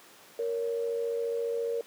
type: tone pair together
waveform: sine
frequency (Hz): 466.2 / 560.7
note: A#4 / C#5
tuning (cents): 0 / +20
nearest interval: minor third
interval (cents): 320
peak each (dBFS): -28 / -36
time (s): 0.39-1.81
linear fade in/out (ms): 2
effects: pink hiss -53 dBFS RMS until 1.86 s + high-pass 300 Hz 12 dB/octave